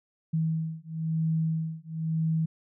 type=beating tone pair; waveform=sine; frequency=160.2 / 161.2 Hz; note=E3 / E3; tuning=-49 / -38 cents; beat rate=1 Hz; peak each=-29 / -29 dBFS; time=0.33-2.46 s; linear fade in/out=10 ms; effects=none